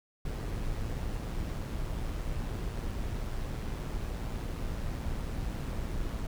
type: noise with amplitude modulation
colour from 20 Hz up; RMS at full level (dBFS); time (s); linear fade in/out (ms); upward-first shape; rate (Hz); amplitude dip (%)
brown; -33; 0.25-6.27; 5; sine; 113; 35
effects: none